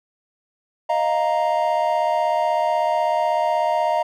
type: chord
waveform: triangle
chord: Eb suspended second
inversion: none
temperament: equal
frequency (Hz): 622.3 / 698.5 / 932.3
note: Eb5 / F5 / Bb5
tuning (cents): 0 / 0 / 0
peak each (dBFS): -20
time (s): 0.89-4.03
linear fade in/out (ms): 10
effects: none